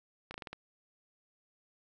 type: slowing click train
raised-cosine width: 0.3 ms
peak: -26 dBFS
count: 6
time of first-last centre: 0.31-0.53 s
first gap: 32 ms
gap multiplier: 1.16
effects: none